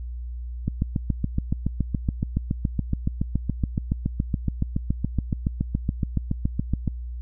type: click train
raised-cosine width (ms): 5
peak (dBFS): -10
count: 45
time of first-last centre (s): 0.68-6.877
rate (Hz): 7.1
effects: added 60 Hz sine -30 dBFS peak until 7.21 s